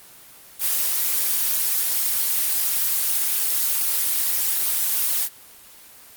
blue noise, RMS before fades -21 dBFS, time 0.59-5.29 s, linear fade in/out 50 ms, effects white hiss -46 dBFS RMS until 6.16 s + Opus 24 kbps

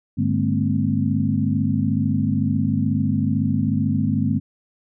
sine tone cluster, 101.5 / 148.6 / 205.8 / 228 / 261.8 Hz, G#2 / D3 / G#3 / A#3 / C4, -39 / +21 / -16 / -38 / +1 cents, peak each -24 dBFS, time 0.17-4.4 s, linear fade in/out 20 ms, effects none

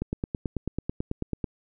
click train, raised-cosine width 3 ms, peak -15 dBFS, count 14, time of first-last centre 0.02-1.442 s, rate 9.14 Hz, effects none

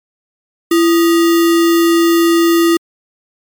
sine tone with sample-and-hold, 336.2 Hz, E4, 34 cents sharp, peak -7 dBFS, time 0.71-2.77 s, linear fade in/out 5 ms, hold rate 1575 Hz, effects MP3 96 kbps

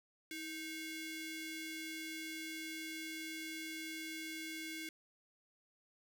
sawtooth ring-modulated tone, 1244.5 Hz, D#6, in tune, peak -36 dBFS, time 0.31-4.89 s, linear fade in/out 2 ms, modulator 925 Hz, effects none

